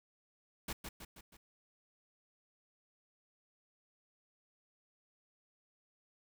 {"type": "noise with echo", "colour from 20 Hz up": "pink", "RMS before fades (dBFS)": -40, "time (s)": [0.68, 0.73], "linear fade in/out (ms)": 5, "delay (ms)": 160, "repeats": 4, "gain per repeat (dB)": -5, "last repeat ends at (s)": 1.37, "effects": []}